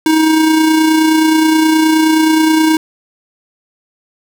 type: tone with amplitude modulation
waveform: square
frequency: 316 Hz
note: D#4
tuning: 27 cents sharp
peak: -7 dBFS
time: 0.06-2.77 s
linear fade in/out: 2 ms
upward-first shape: sine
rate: 29.5 Hz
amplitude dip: 35%
effects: none